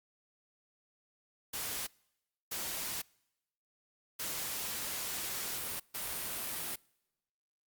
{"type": "noise bursts at uneven times", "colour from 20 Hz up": "white", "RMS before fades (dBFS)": -38, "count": 4, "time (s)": [[1.53, 1.87], [2.51, 3.02], [4.19, 5.8], [5.94, 6.76]], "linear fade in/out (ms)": 10, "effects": ["noise-tail reverb RT60 0.9 s tail -26 dB re dry", "Opus 48 kbps"]}